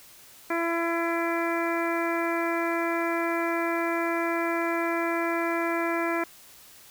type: harmonic tone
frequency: 336.2 Hz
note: E4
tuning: 34 cents sharp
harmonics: 1 / 2 / 3 / 4 / 5 / 6 / 7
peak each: -28 / -31 / -33 / -34 / -35 / -36 / -36 dBFS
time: 0.5-6.24 s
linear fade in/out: 5 ms
effects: white hiss -51 dBFS RMS until 6.9 s